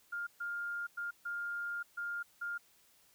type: tone bursts at uneven times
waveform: sine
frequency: 1407 Hz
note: F6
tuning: 12 cents sharp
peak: -36 dBFS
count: 6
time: 0.12-0.27 / 0.4-0.87 / 0.97-1.11 / 1.25-1.83 / 1.97-2.23 / 2.41-2.58 s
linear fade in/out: 10 ms
effects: white hiss -67 dBFS RMS until 3.14 s